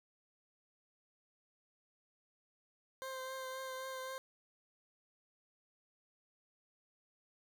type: tone with vibrato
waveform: 20% pulse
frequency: 523.3 Hz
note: C5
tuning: in tune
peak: -37 dBFS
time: 3.02-4.18 s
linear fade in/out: 0 ms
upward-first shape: triangle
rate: 3.8 Hz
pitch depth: 20 cents each way
effects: none